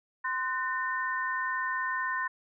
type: tone cluster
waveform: sine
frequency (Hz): 1035 / 1494 / 1811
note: C6 / F#6 / A6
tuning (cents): -19 / +16 / +49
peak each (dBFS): -32 / -36 / -32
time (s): 0.24-2.28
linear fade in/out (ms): 10
effects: none